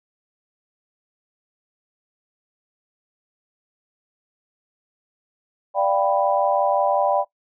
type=chord; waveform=sine; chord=G dominant seventh; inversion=second; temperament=equal; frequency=587.3 / 698.5 / 784 / 987.8 Hz; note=D5 / F5 / G5 / B5; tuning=0 / 0 / 0 / 0 cents; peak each=-20 / -25 / -21 / -25 dBFS; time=5.74-7.25 s; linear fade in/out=50 ms; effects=noise-tail reverb RT60 0.1 s tail -18 dB re dry